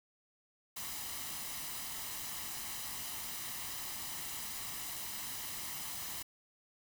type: noise with comb filter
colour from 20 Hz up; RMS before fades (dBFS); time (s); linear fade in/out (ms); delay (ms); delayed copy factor
white; -42; 0.76-6.23; 10; 1; +0.5
effects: none